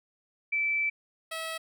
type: tone pair in turn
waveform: sine / 10% pulse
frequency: 2321 / 647.6 Hz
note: D7 / E5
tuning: -21 / -31 cents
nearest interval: octave + minor seventh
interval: 2210 cents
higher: first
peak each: -25 dBFS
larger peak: neither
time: 0.52-0.9 / 1.31-1.58 s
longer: first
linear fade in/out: 10 ms
effects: none